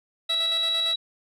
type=tone with tremolo; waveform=10% pulse; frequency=659.3 Hz; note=E5; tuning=in tune; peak=-23 dBFS; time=0.29-0.94 s; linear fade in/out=10 ms; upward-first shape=square; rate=8.8 Hz; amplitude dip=50%
type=tone; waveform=sine; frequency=3887 Hz; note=B7; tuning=28 cents flat; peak=-22 dBFS; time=0.29-0.96 s; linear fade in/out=10 ms
effects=resampled to 32000 Hz